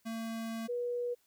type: tone pair in turn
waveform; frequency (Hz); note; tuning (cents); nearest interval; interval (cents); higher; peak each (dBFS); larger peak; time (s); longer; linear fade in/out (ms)
square / sine; 226.2 / 484.9; A3 / B4; +48 / -32; octave + minor second; 1320; second; -37 / -32; second; 0.05-0.68 / 0.68-1.15; first; 20
effects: white hiss -72 dBFS RMS until 1.26 s